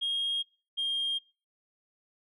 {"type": "tone pair in turn", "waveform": "sine", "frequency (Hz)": [3252, 3218], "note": ["G#7", "G7"], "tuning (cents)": [-37, 45], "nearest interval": "unison", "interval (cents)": 18, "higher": "first", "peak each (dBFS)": -26, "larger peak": "neither", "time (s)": [[0.01, 0.43], [0.77, 1.19]], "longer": "neither", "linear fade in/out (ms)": 20, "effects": ["noise-tail reverb RT60 0.4 s tail -26 dB re dry", "tanh soft clip ceiling -25 dBFS"]}